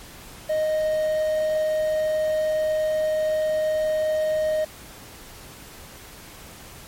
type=tone with quantisation; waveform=triangle; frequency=621 Hz; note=D#5; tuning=3 cents flat; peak=-18 dBFS; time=0.49-4.65 s; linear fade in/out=10 ms; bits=7; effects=pink hiss -43 dBFS RMS until 6.87 s + MP3 64 kbps